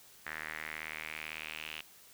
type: tone with band-pass filter sweep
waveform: sawtooth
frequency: 78 Hz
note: D#2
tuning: 5 cents sharp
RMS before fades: -43 dBFS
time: 0.26-1.81 s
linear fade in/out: 0 ms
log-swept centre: 1800 to 2800 Hz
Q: 4.5
effects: white hiss -58 dBFS RMS until 2.13 s